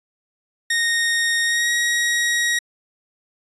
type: tone with pitch glide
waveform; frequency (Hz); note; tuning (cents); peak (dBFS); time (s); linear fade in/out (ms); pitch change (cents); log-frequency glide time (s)
sawtooth; 1856 to 1895; A#6 to A#6; -8 to +28; -14; 0.7-2.59; 5; +36; 1.44-1.7
effects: resampled to 24000 Hz